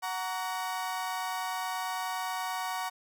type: chord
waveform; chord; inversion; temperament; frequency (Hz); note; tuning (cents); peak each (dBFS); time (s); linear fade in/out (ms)
35% pulse; F# major; none; equal with one note detuned; 740 / 932.3 / 1130.1; F#5 / A#5 / C#6; 0 / 0 / +33; -34 / -35 / -36; 0.02-2.9; 20
effects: none